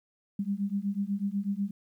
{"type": "beating tone pair", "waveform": "sine", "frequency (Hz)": [196, 204.1], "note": ["G3", "G#3"], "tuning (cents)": [0, -30], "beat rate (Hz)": 8.1, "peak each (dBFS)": -31, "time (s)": [0.39, 1.71], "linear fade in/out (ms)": 5, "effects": ["11-bit"]}